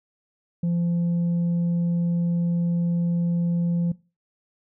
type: tone with tanh clipping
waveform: sine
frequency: 171.8 Hz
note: F3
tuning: 28 cents flat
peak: -21 dBFS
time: 0.63-3.92 s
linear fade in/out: 5 ms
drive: 2 dB
effects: noise-tail reverb RT60 0.3 s tail -20 dB re dry